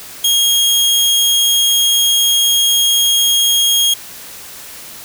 sawtooth tone, 3262 Hz, G#7, 32 cents flat, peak -7 dBFS, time 0.24-3.94 s, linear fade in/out 5 ms, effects white hiss -33 dBFS RMS until 5.04 s

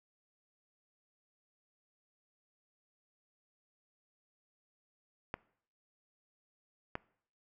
clicks, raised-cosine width 0.5 ms, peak -21 dBFS, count 2, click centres 5.341 / 6.954 s, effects noise-tail reverb RT60 0.6 s tail -22 dB re dry

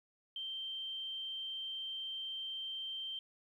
sine tone, 3136 Hz, G7, in tune, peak -39 dBFS, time 0.36-3.19 s, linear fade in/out 2 ms, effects 12-bit

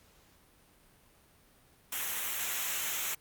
white noise with comb filter, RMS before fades -34 dBFS, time 1.92-3.15 s, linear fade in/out 5 ms, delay 0.21 ms, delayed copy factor -0.65, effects pink hiss -63 dBFS RMS until 3.2 s + Opus 48 kbps

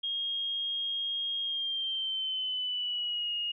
sine tone with pitch glide, 3251 to 2863 Hz, G#7 to F7, -38 to +42 cents, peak -30 dBFS, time 0.03-3.52 s, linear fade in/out 10 ms, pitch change -220 cents, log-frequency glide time 1.42-3.34 s, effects none

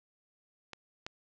clicks, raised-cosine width 0.2 ms, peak -25 / -21 dBFS, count 2, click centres 0.733 / 1.065 s, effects low-pass 6000 Hz 12 dB/octave + 10-bit

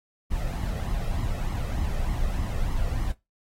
brown noise with flanger, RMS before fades -27 dBFS, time 0.3-3.13 s, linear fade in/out 20 ms, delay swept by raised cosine 0.96 to 1.6 ms, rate 3.3 Hz, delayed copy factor +0.55, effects noise-tail reverb RT60 0.2 s tail -18 dB re dry + AAC 48 kbps

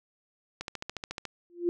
click train, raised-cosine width 0.2 ms, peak -18 dBFS, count 10, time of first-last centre 0.61-1.253 s, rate 14 Hz
sine tone with exponential growth, 347.5 Hz, F4, 9 cents flat, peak -20 dBFS, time 1.5-1.69 s, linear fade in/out 0 ms, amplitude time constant 41 ms
effects none

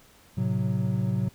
triangle chord, F# diminished, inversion first, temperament equal, 110 / 130.81 / 185 Hz, A2 / C3 / F#3, 0 / 0 / 0 cents, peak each -26 dBFS, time 0.37-1.29 s, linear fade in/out 10 ms, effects pink hiss -56 dBFS RMS until 1.34 s

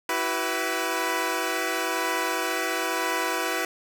10% pulse chord, E suspended second, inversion none, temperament equal with one note detuned, 329.6 / 379.1 / 493.9 Hz, E4 / F#4 / B4, 0 / +42 / 0 cents, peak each -21 dBFS, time 0.09-3.65 s, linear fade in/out 2 ms, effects none

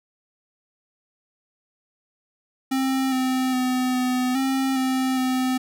square tone with pitch steps, 264.9 / 258.5 / 254.1 / 252.4 / 266.6 / 260.7 / 257.2 Hz, C4 / C4 / B3 / B3 / C4 / C4 / C4, +22 / -21 / +49 / +38 / +33 / -6 / -30 cents, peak -21 dBFS, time 2.71-5.58 s, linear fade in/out 10 ms, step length 410 ms, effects none

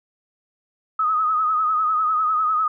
sine tone with vibrato, 1264 Hz, D#6, 27 cents sharp, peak -17 dBFS, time 0.99-2.68 s, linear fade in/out 5 ms, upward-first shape triangle, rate 10 Hz, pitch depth 70 cents each way, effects none

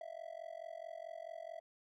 triangle tone with amplitude modulation, 659.3 Hz, E5, in tune, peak -39 dBFS, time 0.01-1.6 s, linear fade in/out 2 ms, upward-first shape sine, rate 44.6 Hz, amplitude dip 100%, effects none

